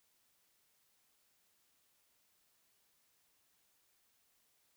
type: silence
effects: white hiss -75 dBFS RMS until 4.76 s